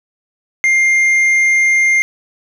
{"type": "tone with tanh clipping", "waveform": "triangle", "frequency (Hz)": 2110, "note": "C7", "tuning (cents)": 14, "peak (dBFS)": -10, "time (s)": [0.64, 2.02], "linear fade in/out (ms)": 0, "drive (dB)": 9, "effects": []}